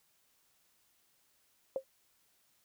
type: tone with exponential decay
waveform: sine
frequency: 532 Hz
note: C5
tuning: 29 cents sharp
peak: -27 dBFS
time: 1.76-1.84 s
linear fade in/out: 1 ms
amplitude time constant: 16 ms
effects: white hiss -72 dBFS RMS until 2.64 s